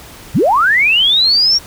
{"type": "linear sweep", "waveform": "sine", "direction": "up", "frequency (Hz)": [73.1, 5640], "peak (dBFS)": -8, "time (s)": [0.34, 1.59], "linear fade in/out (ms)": 20, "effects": ["pink hiss -36 dBFS RMS until 1.66 s"]}